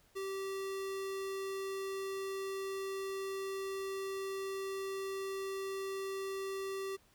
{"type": "tone", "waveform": "square", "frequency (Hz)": 388, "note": "G4", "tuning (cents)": -18, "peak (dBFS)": -38, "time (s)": [0.15, 6.97], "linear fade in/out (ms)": 20, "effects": ["pink hiss -68 dBFS RMS until 7.14 s"]}